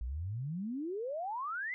sine exponential sweep, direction up, 55 to 2098 Hz, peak -35 dBFS, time 0.01-1.74 s, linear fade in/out 0 ms, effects none

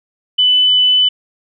sine tone, 2999 Hz, F#7, 23 cents sharp, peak -8 dBFS, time 0.38-1.09 s, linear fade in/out 10 ms, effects none

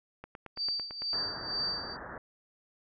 click train, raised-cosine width 0.5 ms, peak -28 dBFS, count 9, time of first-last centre 0.24-1.132 s, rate 8.97 Hz
sine tone with tremolo, 4639 Hz, D8, 22 cents flat, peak -29 dBFS, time 0.56-1.97 s, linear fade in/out 50 ms, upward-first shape sine, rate 2.1 Hz, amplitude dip 75%
white low-pass noise, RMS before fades -43 dBFS, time 1.13-2.18 s, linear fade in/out 2 ms, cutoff 1800 Hz, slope 96 dB/octave
effects none

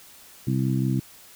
harmonic tone, 65.41 Hz, C2, in tune, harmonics 2 / 3 / 4 / 5, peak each -23 / -27 / -29 / -31 dBFS, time 0.47-1 s, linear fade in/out 5 ms, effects white hiss -49 dBFS RMS until 1.35 s

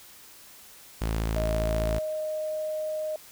sawtooth tone, 55 Hz, A1, in tune, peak -22 dBFS, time 1.01-1.99 s, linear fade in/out 10 ms
sine tone with pitch glide, 624 to 619.3 Hz, D#5 to D#5, +5 to -8 cents, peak -28 dBFS, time 1.36-3.16 s, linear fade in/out 2 ms, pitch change -13 cents, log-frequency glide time 1.8-2.26 s
effects white hiss -50 dBFS RMS until 3.31 s

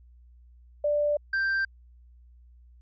sine / triangle tone pair in turn, 589 / 1572.4 Hz, D5 / G6, +5 / +5 cents, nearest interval octave + perfect fourth, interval 1700 cents, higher second, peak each -22 / -22 dBFS, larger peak neither, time 0.84-1.17 / 1.33-1.65 s, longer first, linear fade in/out 5 ms, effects added 60 Hz sine -51 dBFS peak until 2.81 s + resampled to 16000 Hz

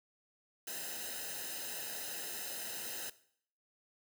white noise with comb filter, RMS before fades -42 dBFS, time 0.67-3.1 s, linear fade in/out 5 ms, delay 0.88 ms, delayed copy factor -0.85, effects noise-tail reverb RT60 0.6 s tail -17 dB re dry

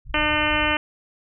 pink low-pass noise, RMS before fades -33 dBFS, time 0.05-0.77 s, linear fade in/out 50 ms, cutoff 120 Hz, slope 48 dB/octave
harmonic tone, 301.9 Hz, D4, 48 cents sharp, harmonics 1 / 2 / 3 / 4 / 5 / 6 / 7 / 8 / 9 / 10, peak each -28 / -28 / -28 / -28 / -28 / -28 / -28 / -28 / -28 / -28 dBFS, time 0.14-0.77 s, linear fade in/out 2 ms
effects none

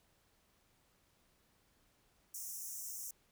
pink high-pass noise, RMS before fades -45 dBFS, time 2.34-3.11 s, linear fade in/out 5 ms, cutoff 5600 Hz, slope 96 dB/octave, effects pink hiss -73 dBFS RMS until 3.31 s

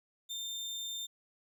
30% pulse tone, 3610 Hz, A7, 44 cents sharp, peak -35 dBFS, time 0.29-1.07 s, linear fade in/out 20 ms, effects none

